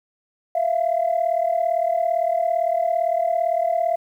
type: tone pair together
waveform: sine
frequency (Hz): 659 / 696.7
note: E5 / F5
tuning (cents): -1 / -4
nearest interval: minor second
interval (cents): 97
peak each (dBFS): -20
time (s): 0.55-3.96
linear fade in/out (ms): 5
effects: tanh soft clip ceiling -12 dBFS + 9-bit